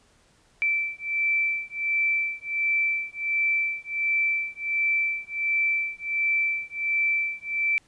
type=beating tone pair; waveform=sine; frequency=2330 / 2331.4 Hz; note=D7 / D7; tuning=-14 / -13 cents; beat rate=1.4 Hz; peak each=-26 dBFS; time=0.62-7.78 s; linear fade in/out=0 ms; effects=pink hiss -61 dBFS RMS until 7.87 s + resampled to 22050 Hz